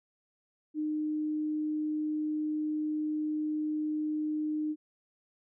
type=tone; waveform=sine; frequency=305.5 Hz; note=D#4; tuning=32 cents flat; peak=-29 dBFS; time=0.74-4.76 s; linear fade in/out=50 ms; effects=none